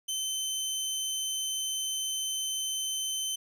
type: tone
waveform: 20% pulse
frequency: 3077 Hz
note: G7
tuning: 33 cents flat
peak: -25 dBFS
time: 0.08-3.36 s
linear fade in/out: 10 ms
effects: none